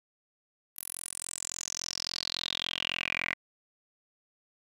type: tone with band-pass filter sweep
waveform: 10% pulse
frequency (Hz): 43.59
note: F1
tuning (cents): -3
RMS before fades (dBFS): -36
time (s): 0.76-3.34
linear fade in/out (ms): 10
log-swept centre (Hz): 12000 to 2100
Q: 7.3
effects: none